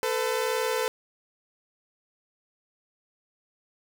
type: tone pair together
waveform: sawtooth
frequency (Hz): 443.5 / 504.9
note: A4 / B4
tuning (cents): +14 / +38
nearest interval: major second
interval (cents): 224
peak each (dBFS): -24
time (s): 0.03-0.88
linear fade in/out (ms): 0
effects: none